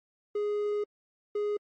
triangle tone pair in turn, 415.3 / 415.3 Hz, G#4 / G#4, 0 / 0 cents, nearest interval unison, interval 0 cents, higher neither, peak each -25 dBFS, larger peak neither, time 0.35-0.84 / 1.35-1.57 s, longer first, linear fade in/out 5 ms, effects MP3 32 kbps

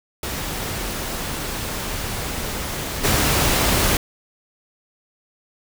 pink noise with level steps, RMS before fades -27 / -18 dBFS, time 0.23-3.97 s, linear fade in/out 2 ms, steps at 3.03 s, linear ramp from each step 20 ms, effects none

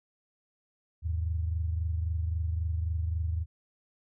sine tone pair together, 80.09 / 103.83 Hz, E2 / G#2, -49 / 0 cents, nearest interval major third, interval 449 cents, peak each -28 / -36 dBFS, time 1.02-3.46 s, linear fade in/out 50 ms, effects none

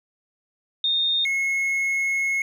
sine / triangle tone pair in turn, 3666 / 2174 Hz, A#7 / C#7, -30 / -34 cents, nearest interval major sixth, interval 904 cents, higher first, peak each -19 dBFS, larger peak neither, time 0.84-1.25 / 1.25-2.42 s, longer second, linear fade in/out 2 ms, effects none

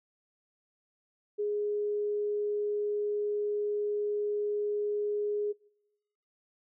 sine tone, 415.3 Hz, G#4, in tune, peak -28 dBFS, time 1.38-5.53 s, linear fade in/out 20 ms, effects noise-tail reverb RT60 1.0 s tail -26 dB re dry

